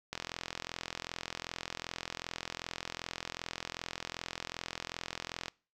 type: click train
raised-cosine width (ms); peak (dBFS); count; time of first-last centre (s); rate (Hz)
0.2; -19; 229; 0.13-5.482; 42.6
effects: noise-tail reverb RT60 0.4 s tail -25 dB re dry